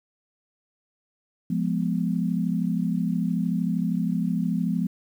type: chord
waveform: sine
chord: F diminished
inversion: none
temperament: equal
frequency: 174.61 / 207.7 / 246.9 Hz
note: F3 / Ab3 / Cb4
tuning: 0 / 0 / 0 cents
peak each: -25 / -27 / -28 dBFS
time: 1.5-4.87 s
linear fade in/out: 5 ms
effects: 9-bit